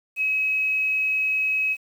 sine tone with quantisation, 2555 Hz, D#7, 45 cents sharp, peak -20 dBFS, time 0.16-1.77 s, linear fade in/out 50 ms, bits 8, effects none

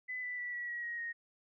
sine tone with pitch steps, 2007 / 1982.8 / 1958.9 / 1935.3 / 1911.9 / 1888.9 / 1866.1 Hz, B6 / B6 / B6 / B6 / A#6 / A#6 / A#6, +27 / +6 / -15 / -36 / +43 / +22 / +1 cents, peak -37 dBFS, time 0.08-1.13 s, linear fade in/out 20 ms, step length 150 ms, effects none

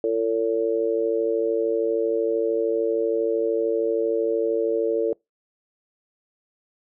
sine tone with amplitude modulation, 452.3 Hz, A4, 48 cents sharp, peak -15 dBFS, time 0.04-5.13 s, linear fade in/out 2 ms, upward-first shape sine, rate 113 Hz, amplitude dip 100%, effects noise-tail reverb RT60 0.2 s tail -26 dB re dry

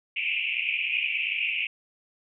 pink band-pass noise, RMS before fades -28 dBFS, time 0.16-1.67 s, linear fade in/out 5 ms, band 2300 to 2800 Hz, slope 96 dB/octave, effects none

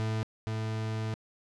40% pulse tone pair in turn, 110 / 110 Hz, A2 / A2, 0 / 0 cents, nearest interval unison, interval 0 cents, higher neither, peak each -28 / -30 dBFS, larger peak first, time 0-0.23 / 0.47-1.14 s, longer second, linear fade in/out 0 ms, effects low-pass 6000 Hz 12 dB/octave

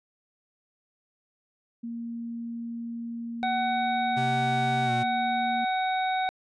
sine tone, 233.1 Hz, A#3, in tune, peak -32 dBFS, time 1.83-5.65 s, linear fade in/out 10 ms
harmonic tone, 750 Hz, F#5, 23 cents sharp, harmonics 1 / 2 / 3 / 5, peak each -25 / -35 / -35 / -38 dBFS, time 3.43-6.29 s, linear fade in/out 0 ms
square tone with pitch glide, 130 to 122 Hz, C3 to B2, -11 to -21 cents, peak -30 dBFS, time 4.16-5.04 s, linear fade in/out 20 ms, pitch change -110 cents, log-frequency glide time 4.85-4.91 s
effects resampled to 22050 Hz

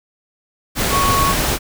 sine tone in noise, 1108.7 Hz, C#6, in tune, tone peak -15 dBFS, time 0.9-1.35 s, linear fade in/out 50 ms, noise pink, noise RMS -18 dBFS, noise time 0.75-1.59 s, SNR 0 dB, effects none

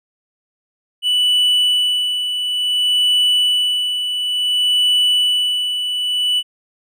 triangle tone with tremolo, 2968 Hz, F#7, 5 cents sharp, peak -10 dBFS, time 1.02-6.43 s, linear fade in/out 50 ms, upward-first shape sine, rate 0.57 Hz, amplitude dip 55%, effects none

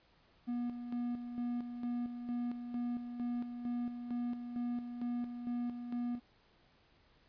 triangle tone with tremolo, 241.4 Hz, B3, 39 cents flat, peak -32 dBFS, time 0.47-6.2 s, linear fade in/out 20 ms, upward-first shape square, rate 2.2 Hz, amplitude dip 55%, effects pink hiss -68 dBFS RMS until 7.28 s + resampled to 11025 Hz

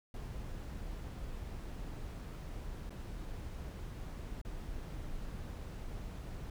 brown noise with dropouts, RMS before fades -43 dBFS, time 0.14-6.5 s, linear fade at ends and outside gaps 2 ms, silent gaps 2.896-2.905 / 4.415-4.449 s, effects none

